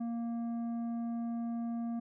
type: tone with tanh clipping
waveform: triangle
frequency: 233.1 Hz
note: A#3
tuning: in tune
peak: -35 dBFS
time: 0-2 s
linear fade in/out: 10 ms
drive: 12 dB
effects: none